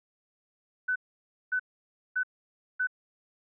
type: tone bursts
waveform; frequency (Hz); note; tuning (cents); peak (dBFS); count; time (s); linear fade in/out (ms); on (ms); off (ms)
sine; 1503; F#6; +27; -25; 4; 0.88-2.872; 10; 78; 560
effects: none